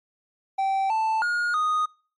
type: tone with pitch steps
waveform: triangle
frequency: 776 / 882 / 1432 / 1241 Hz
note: G5 / A5 / F6 / D#6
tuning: -18 / +4 / +43 / -5 cents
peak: -19 dBFS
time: 0.58-1.86 s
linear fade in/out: 10 ms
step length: 320 ms
effects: noise-tail reverb RT60 0.4 s tail -24 dB re dry + MP3 48 kbps